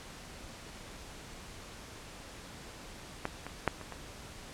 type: clicks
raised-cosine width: 0.5 ms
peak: -17 / -24 / -11 / -29 / -26 dBFS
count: 5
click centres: 3.254 / 3.466 / 3.677 / 3.813 / 3.923 s
effects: pink hiss -48 dBFS RMS until 4.53 s + low-pass 9000 Hz 12 dB/octave